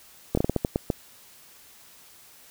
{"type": "slowing click train", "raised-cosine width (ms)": 2, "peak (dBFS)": -9, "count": 9, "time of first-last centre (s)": [0.35, 0.902], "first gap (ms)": 24, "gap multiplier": 1.29, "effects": ["white hiss -52 dBFS RMS until 2.5 s"]}